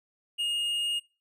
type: tone with tanh clipping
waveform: triangle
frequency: 2849 Hz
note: F7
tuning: 34 cents sharp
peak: -28 dBFS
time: 0.38-1 s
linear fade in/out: 20 ms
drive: 10 dB
effects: noise-tail reverb RT60 0.3 s tail -21 dB re dry